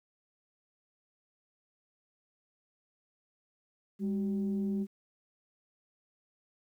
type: tone pair together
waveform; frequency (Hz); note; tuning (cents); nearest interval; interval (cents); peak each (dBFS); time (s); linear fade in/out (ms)
sine; 201.3 / 380; G3 / F#4; +46 / +46; major seventh; 1100; -29 / -39; 3.99-4.87; 50
effects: tanh soft clip ceiling -23 dBFS + 11-bit